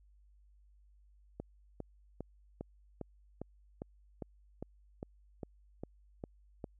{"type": "click train", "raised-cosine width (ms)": 2, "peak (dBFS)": -27, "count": 14, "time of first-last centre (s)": [1.4, 6.642], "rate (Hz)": 2.48, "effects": ["added 50 Hz sine -61 dBFS peak until 6.79 s"]}